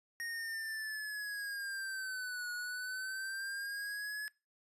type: linear two-way sweep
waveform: square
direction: down then up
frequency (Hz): 1864.7 to 1453 to 1707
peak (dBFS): -39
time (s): 0.2-4.28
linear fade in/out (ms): 0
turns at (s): 2.52
effects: noise-tail reverb RT60 0.3 s tail -24 dB re dry + resampled to 32000 Hz